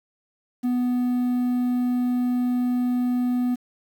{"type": "tone with quantisation", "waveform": "triangle", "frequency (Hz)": 247.2, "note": "B3", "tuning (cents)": 2, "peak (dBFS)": -18, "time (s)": [0.63, 3.56], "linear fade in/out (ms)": 20, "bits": 8, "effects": []}